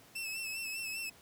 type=tone with vibrato; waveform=sawtooth; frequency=2637 Hz; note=E7; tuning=in tune; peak=-34 dBFS; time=0.15-1.1 s; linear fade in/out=10 ms; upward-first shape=sine; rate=5 Hz; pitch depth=48 cents each way; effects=pink hiss -59 dBFS RMS until 1.21 s + high-pass 80 Hz 12 dB/octave